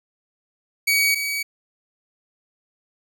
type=tone pair in turn; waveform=sawtooth; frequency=2259 / 2268 Hz; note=C#7 / C#7; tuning=+32 / +39 cents; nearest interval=unison; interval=7 cents; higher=second; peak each=-13 / -20 dBFS; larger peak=first; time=0.87-1.15 / 1.15-1.43 s; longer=neither; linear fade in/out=10 ms; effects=none